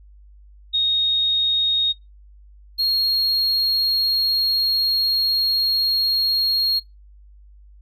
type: tone pair in turn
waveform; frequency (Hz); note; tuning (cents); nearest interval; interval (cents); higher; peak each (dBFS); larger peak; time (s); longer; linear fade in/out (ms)
sine / triangle; 3729 / 4271; A#7 / C8; 0 / +35; major second; 235; second; -16; neither; 0.73-1.93 / 2.78-6.8; second; 20
effects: noise-tail reverb RT60 0.2 s tail -25 dB re dry + added 50 Hz sine -44 dBFS peak until 7.81 s